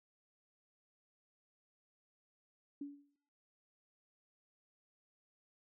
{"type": "tone with exponential decay", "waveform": "sine", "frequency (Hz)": 285, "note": "C#4", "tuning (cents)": 48, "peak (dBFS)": -38, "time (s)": [2.81, 3.16], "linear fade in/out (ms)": 5, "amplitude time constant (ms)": 75, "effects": ["noise-tail reverb RT60 0.5 s tail -17 dB re dry"]}